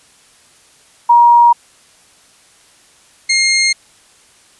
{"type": "tone pair in turn", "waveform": ["sine", "20% pulse"], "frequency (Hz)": [949, 2130], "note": ["A#5", "C7"], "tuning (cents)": [31, 30], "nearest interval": "octave + major second", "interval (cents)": 1399, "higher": "second", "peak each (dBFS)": [-4, -5], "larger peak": "first", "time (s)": [[1.09, 1.53], [3.29, 3.73]], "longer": "neither", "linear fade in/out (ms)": 10, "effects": ["white hiss -48 dBFS RMS until 4.59 s", "resampled to 24000 Hz"]}